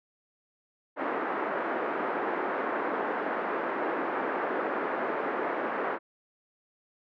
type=band-pass noise; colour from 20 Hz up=pink; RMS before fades=-31 dBFS; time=0.96-5.99 s; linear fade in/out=50 ms; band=300 to 1700 Hz; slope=24 dB/octave; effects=none